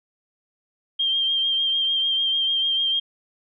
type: tone with vibrato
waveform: sine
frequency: 3187 Hz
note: G7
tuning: 28 cents sharp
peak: -19 dBFS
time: 0.99-3 s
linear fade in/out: 10 ms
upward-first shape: sine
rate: 6.7 Hz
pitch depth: 26 cents each way
effects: none